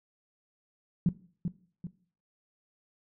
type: tone with echo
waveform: sine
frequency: 174.61 Hz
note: F3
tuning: in tune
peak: -20 dBFS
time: 1.06-1.09 s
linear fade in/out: 2 ms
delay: 390 ms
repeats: 2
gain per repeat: -7 dB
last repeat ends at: 1.87 s
effects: noise-tail reverb RT60 0.5 s tail -19 dB re dry